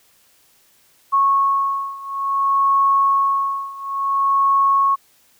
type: beating tone pair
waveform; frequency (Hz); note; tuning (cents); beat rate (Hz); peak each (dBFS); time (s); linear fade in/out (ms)
sine; 1100 / 1100.57; C#6 / C#6; -14 / -13; 0.57; -17 / -19; 1.12-4.96; 20
effects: white hiss -56 dBFS RMS until 5.39 s